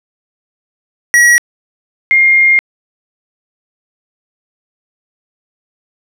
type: tone pair in turn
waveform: square / sine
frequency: 1916 / 2123 Hz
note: A#6 / C7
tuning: +47 / +25 cents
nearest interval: major second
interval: 178 cents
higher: second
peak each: -5 dBFS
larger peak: neither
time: 1.14-1.38 / 2.11-2.59 s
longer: second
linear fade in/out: 0 ms
effects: low-pass 12000 Hz 12 dB/octave